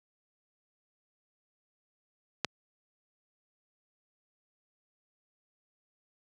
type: click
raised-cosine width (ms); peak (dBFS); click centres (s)
0.2; -10; 2.447
effects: high-pass 100 Hz 12 dB/octave